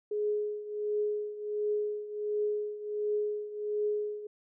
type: tone with tremolo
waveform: sine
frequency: 419.1 Hz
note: G#4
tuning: 16 cents sharp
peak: -26 dBFS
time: 0.11-4.27 s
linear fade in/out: 5 ms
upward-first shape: triangle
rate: 1.4 Hz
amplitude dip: 80%
effects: none